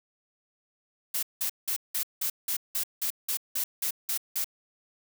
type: noise bursts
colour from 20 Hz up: blue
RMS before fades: -29 dBFS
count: 13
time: 1.14-4.444 s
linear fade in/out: 5 ms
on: 88 ms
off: 180 ms
effects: none